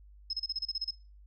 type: tone bursts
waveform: sine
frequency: 5160 Hz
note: E8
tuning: 38 cents flat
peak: -30 dBFS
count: 10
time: 0.3-0.909 s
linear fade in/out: 5 ms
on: 33 ms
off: 31 ms
effects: noise-tail reverb RT60 0.3 s tail -21 dB re dry + added 50 Hz sine -52 dBFS peak until 1.26 s

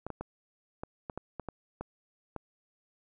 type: clicks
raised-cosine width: 1 ms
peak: -23 dBFS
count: 10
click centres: 0.066 / 0.103 / 0.21 / 0.835 / 1.098 / 1.176 / 1.397 / 1.487 / 1.81 / 2.363 s
effects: none

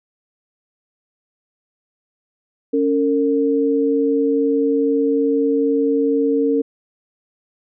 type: tone pair together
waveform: sine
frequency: 279.6 / 455.6 Hz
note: C#4 / A#4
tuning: +15 / -40 cents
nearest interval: minor sixth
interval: 845 cents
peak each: -17 dBFS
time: 2.73-6.62 s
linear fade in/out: 10 ms
effects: none

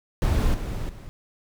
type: noise with level steps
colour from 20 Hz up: brown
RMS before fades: -21 / -29 / -39 dBFS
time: 0.22-1.09 s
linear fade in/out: 0 ms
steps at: 0.54 / 0.89 s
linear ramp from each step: 2 ms
effects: none

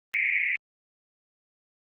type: band-pass noise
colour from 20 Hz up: pink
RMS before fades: -26 dBFS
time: 0.14-0.56 s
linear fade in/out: 0 ms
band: 2000 to 2400 Hz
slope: 96 dB/octave
effects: Opus 24 kbps

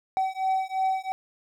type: beating tone pair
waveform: triangle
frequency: 760 / 762.9 Hz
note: F#5 / G5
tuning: +46 / -47 cents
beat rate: 2.9 Hz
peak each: -25 / -25 dBFS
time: 0.17-1.12 s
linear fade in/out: 0 ms
effects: none

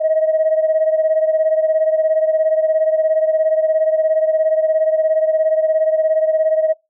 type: beating tone pair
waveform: sine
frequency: 629 / 646 Hz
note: D#5 / E5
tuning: +19 / -35 cents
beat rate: 17 Hz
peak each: -13 / -18 dBFS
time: 0-6.74 s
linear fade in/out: 20 ms
effects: noise-tail reverb RT60 0.2 s tail -23 dB re dry + tanh soft clip ceiling -7 dBFS

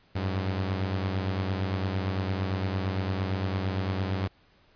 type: beating tone pair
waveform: sawtooth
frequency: 94 / 102.8 Hz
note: F#2 / G#2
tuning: +28 / -17 cents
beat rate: 8.8 Hz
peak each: -24 / -30 dBFS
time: 0.15-4.28 s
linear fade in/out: 10 ms
effects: pink hiss -62 dBFS RMS until 4.75 s + resampled to 11025 Hz

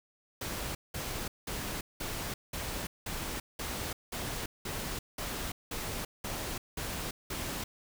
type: noise bursts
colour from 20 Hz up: pink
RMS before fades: -37 dBFS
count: 14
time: 0.41-7.64 s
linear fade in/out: 5 ms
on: 340 ms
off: 190 ms
effects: none

